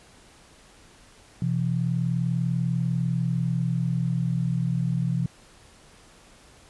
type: tone pair together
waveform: sine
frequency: 128.82 / 169 Hz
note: C3 / E3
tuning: -27 / +43 cents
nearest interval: perfect fourth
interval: 470 cents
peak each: -25 dBFS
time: 1.42-5.26 s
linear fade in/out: 2 ms
effects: pink hiss -53 dBFS RMS until 6.69 s + resampled to 24000 Hz